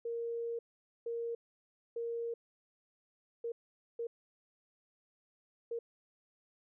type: tone bursts at uneven times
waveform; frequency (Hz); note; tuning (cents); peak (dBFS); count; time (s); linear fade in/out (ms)
sine; 466.2; A#4; 0; -35; 6; 0.05-0.59 / 1.06-1.35 / 1.96-2.34 / 3.44-3.52 / 3.99-4.07 / 5.71-5.79; 5
effects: none